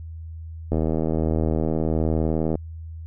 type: click train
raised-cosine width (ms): 2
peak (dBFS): -10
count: 147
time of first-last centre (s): 0.72-2.554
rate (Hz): 79.6
effects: added 81 Hz sine -33 dBFS peak until 3.06 s